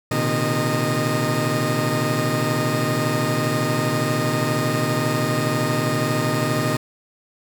20% pulse tone cluster, 117.9 / 130.4 / 152.4 / 617 Hz, A#2 / C3 / D#3 / D#5, +20 / -5 / -36 / -15 cents, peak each -20 dBFS, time 0.11-6.77 s, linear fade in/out 5 ms, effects none

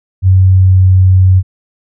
sine tone with pitch glide, 93.9 to 93.31 Hz, F#2 to F#2, +26 to +15 cents, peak -3 dBFS, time 0.22-1.43 s, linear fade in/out 50 ms, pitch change -11 cents, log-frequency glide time 0.45-0.84 s, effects none

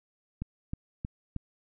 click train, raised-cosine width 5 ms, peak -21 dBFS, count 4, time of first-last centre 0.42-1.363 s, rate 3.18 Hz, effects none

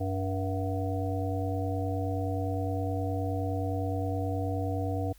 harmonic tone with a mistuned harmonic, 95.7 Hz, G2, 41 cents flat, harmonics 1 / 3 / 5 / 7 / 8, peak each -30 / -35 / -37 / -38 / -39 dBFS, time 0-5.13 s, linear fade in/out 10 ms, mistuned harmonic 8, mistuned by -60 cents, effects added 47 Hz sine -54 dBFS peak until 5.18 s + white hiss -62 dBFS RMS until 5.18 s

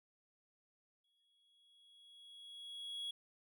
triangle tone with exponential growth, 3334 Hz, G#7, 6 cents sharp, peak -38 dBFS, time 1.04-3.11 s, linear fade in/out 5 ms, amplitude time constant 450 ms, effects none

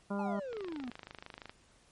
harmonic tone, 200.7 Hz, G3, 41 cents sharp, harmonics 1 / 2 / 3 / 4 / 5 / 6 / 7, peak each -34 / -42 / -41 / -47 / -44 / -50 / -47 dBFS, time 0.1-0.4 s, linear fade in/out 10 ms
triangle exponential sweep, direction down, 877 to 233.1 Hz, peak -36 dBFS, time 0.19-0.9 s, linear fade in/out 2 ms
click train, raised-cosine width 0.3 ms, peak -29 dBFS, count 26, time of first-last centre 0.53-1.495 s, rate 25.9 Hz
effects pink hiss -65 dBFS RMS until 1.91 s + MP3 48 kbps

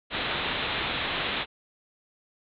white low-pass noise, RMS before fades -30 dBFS, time 0.1-1.46 s, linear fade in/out 50 ms, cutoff 3900 Hz, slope 96 dB/octave, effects none

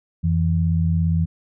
sine tone pair together, 87.31 / 164.81 Hz, F2 / E3, 0 / 0 cents, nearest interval major seventh, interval 1100 cents, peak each -19 dBFS, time 0.23-1.26 s, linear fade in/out 20 ms, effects none

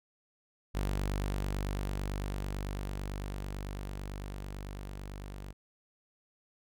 sawtooth tone with level ramp, 49 Hz, G1, in tune, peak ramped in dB -26 to -38 dBFS, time 0.74-5.53 s, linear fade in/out 20 ms, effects none

